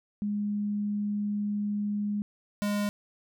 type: tone pair in turn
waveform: sine / square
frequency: 206.5 / 205.6 Hz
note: G#3 / G#3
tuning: -10 / -17 cents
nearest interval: unison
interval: 7 cents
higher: first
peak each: -27 dBFS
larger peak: neither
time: 0.22-2.22 / 2.62-2.89 s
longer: first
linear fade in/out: 0 ms
effects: none

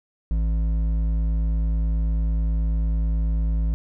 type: tone with hard clipping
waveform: triangle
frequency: 54.6 Hz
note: A1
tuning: 13 cents flat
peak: -21 dBFS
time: 0.31-3.74 s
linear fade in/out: 0 ms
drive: 11 dB
effects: none

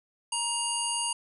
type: harmonic tone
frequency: 942 Hz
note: A#5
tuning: 18 cents sharp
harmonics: 1 / 3 / 5 / 7 / 9 / 10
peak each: -34 / -33 / -38 / -38 / -37 / -32 dBFS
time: 0.32-1.13 s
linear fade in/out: 5 ms
effects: none

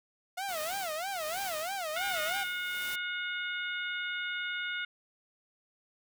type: tone with vibrato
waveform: sawtooth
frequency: 698.5 Hz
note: F5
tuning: in tune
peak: -30 dBFS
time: 0.37-2.44 s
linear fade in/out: 10 ms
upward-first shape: sine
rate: 3.1 Hz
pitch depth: 230 cents each way
type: noise with tremolo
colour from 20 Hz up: white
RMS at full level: -41 dBFS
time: 0.48-2.96 s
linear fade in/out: 10 ms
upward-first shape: sine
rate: 1.3 Hz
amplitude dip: 70%
type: harmonic tone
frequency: 722 Hz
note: F#5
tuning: 43 cents flat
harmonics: 2 / 3 / 4 / 5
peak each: -35 / -39 / -42 / -42 dBFS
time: 1.96-4.85 s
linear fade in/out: 5 ms
effects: none

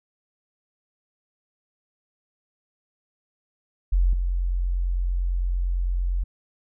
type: tone with level steps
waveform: sine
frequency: 44.44 Hz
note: F1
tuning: 31 cents sharp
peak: -16 / -21 dBFS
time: 3.92-6.24 s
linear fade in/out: 10 ms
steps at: 4.13 s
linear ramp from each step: 2 ms
effects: none

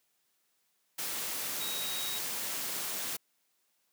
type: tone in noise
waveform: sine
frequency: 3800 Hz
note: A#7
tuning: 33 cents sharp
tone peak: -38 dBFS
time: 1.6-2.19 s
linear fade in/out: 10 ms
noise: white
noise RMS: -36 dBFS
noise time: 0.98-3.17 s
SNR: -5 dB
effects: white hiss -75 dBFS RMS until 3.92 s + high-pass 150 Hz 12 dB/octave

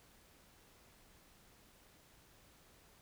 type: silence
effects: pink hiss -65 dBFS RMS until 3.01 s

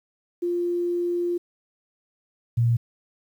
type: tone pair in turn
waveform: sine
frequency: 349.2 / 117.61 Hz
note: F4 / A#2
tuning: 0 / +16 cents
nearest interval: octave + perfect fifth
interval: 1884 cents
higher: first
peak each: -22 / -17 dBFS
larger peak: second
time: 0.42-1.38 / 2.57-2.77 s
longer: first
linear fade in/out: 10 ms
effects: 9-bit

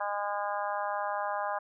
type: harmonic tone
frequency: 204.2 Hz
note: G#3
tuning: 29 cents flat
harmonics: 3 / 4 / 5 / 6 / 7 / 8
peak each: -36 / -34 / -36 / -39 / -43 / -41 dBFS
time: 0-1.59 s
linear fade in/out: 10 ms
effects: none

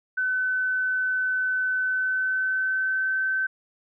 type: tone with pitch glide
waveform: sine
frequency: 1513 to 1537.7 Hz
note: F#6 to G6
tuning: +38 to -34 cents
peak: -22 dBFS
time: 0.17-3.47 s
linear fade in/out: 10 ms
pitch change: +28 cents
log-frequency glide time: 1.81-3.18 s
effects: none

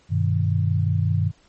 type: chord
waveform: sine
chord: G augmented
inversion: none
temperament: equal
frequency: 98 / 123.47 / 155.56 Hz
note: G2 / B2 / D#3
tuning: 0 / 0 / 0 cents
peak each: -20 / -25 / -23 dBFS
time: 0.09-1.32 s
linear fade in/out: 50 ms
effects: pink hiss -58 dBFS RMS until 1.48 s + MP3 32 kbps

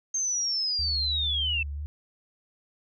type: linear sweep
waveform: sine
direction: down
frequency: 6400 to 2621 Hz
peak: -25 dBFS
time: 0.14-1.63 s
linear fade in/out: 5 ms
type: tone with vibrato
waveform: sine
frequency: 73.42 Hz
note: D2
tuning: in tune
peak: -31 dBFS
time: 0.79-1.86 s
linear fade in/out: 0 ms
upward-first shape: sine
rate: 3 Hz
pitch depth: 49 cents each way
effects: none

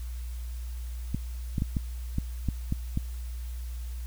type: clicks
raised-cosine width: 5 ms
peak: -15 dBFS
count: 8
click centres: 1.146 / 1.582 / 1.621 / 1.768 / 2.184 / 2.487 / 2.724 / 2.974 s
effects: added 60 Hz sine -33 dBFS peak until 4.06 s + white hiss -53 dBFS RMS until 4.06 s

